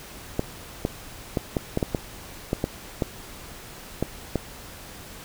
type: clicks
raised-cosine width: 2 ms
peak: -9 dBFS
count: 12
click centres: 0.394 / 0.851 / 1.372 / 1.568 / 1.774 / 1.828 / 1.948 / 2.531 / 2.641 / 3.022 / 4.026 / 4.357 s
effects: pink hiss -42 dBFS RMS until 5.24 s